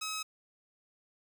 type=tone; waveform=10% pulse; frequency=1279 Hz; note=D#6; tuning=47 cents sharp; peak=-27 dBFS; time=0.01-0.23 s; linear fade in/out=10 ms; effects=none